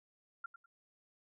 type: tone with echo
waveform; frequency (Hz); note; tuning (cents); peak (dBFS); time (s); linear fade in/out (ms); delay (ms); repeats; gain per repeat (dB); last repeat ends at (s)
sine; 1381; F6; -20; -39; 0.44-0.46; 5; 100; 2; -12; 0.66
effects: none